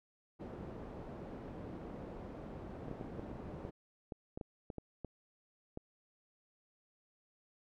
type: low-pass noise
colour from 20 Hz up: white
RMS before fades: -47 dBFS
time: 0.39-3.71 s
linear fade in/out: 20 ms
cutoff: 430 Hz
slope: 12 dB/octave
type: clicks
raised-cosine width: 2 ms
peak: -29 dBFS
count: 12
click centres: 2.883 / 2.913 / 3.012 / 3.195 / 3.651 / 4.122 / 4.375 / 4.412 / 4.702 / 4.783 / 5.047 / 5.774 s
effects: none